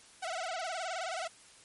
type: tone with vibrato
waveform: sawtooth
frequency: 701 Hz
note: F5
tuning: 6 cents sharp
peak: -31 dBFS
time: 0.22-1.28 s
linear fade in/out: 10 ms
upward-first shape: sine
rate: 19 Hz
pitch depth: 150 cents each way
effects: white hiss -57 dBFS RMS until 1.64 s + MP3 48 kbps